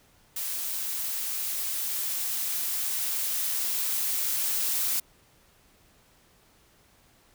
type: noise with level ramp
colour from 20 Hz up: blue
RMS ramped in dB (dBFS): -32 to -27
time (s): 0.36-5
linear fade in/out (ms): 5
effects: pink hiss -61 dBFS RMS until 7.34 s